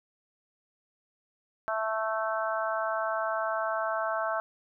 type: harmonic tone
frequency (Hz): 220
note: A3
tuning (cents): 0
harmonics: 3 / 4 / 5 / 6 / 7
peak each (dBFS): -31 / -36 / -35 / -34 / -36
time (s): 1.68-4.4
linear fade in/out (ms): 0
effects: none